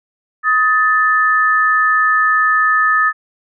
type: tone pair together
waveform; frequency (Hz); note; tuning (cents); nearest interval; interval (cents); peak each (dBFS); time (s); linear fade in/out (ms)
sine; 1261.5 / 1760; D#6 / A6; +23 / 0; tritone; 577; -13; 0.43-3.13; 50
effects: none